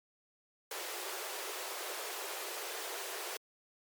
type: high-pass noise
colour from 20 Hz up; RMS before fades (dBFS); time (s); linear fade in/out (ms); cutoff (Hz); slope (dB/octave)
pink; -41; 0.71-3.37; 2; 350; 96
effects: MP3 96 kbps